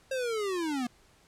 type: linear sweep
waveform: square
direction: down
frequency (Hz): 539 to 234.9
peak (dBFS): -30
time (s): 0.11-0.87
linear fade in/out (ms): 5
effects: pink hiss -62 dBFS RMS until 1.27 s + low-pass 10000 Hz 12 dB/octave